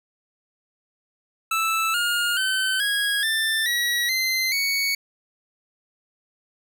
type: tone with pitch steps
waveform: 25% pulse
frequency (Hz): 1318 / 1420.8 / 1531.6 / 1651 / 1779.8 / 1918.6 / 2068 / 2229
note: E6 / F6 / G6 / G#6 / A6 / A#6 / C7 / C#7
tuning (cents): -1 / +29 / -41 / -11 / +19 / +49 / -21 / +9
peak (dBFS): -17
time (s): 1.51-4.95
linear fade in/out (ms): 5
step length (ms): 430
effects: none